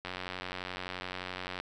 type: click train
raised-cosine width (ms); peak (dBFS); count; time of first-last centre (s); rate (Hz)
0.3; -21; 143; 0.05-1.6; 91.6
effects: none